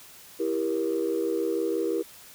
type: chord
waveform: sine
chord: E diminished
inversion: none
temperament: just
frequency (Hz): 329.6 / 395.6 / 474.7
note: E4 / G4 / Bb4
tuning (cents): 0 / +16 / +31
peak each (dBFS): -28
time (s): 0.39-2.03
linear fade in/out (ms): 20
effects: tanh soft clip ceiling -17 dBFS + white hiss -49 dBFS RMS until 2.34 s